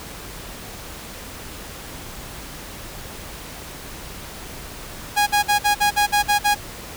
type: tone bursts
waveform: sawtooth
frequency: 825 Hz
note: G#5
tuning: 12 cents flat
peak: -11 dBFS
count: 9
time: 5.16-6.55 s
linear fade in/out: 20 ms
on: 110 ms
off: 50 ms
effects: added 50 Hz sine -46 dBFS peak until 6.96 s + pink hiss -36 dBFS RMS until 6.96 s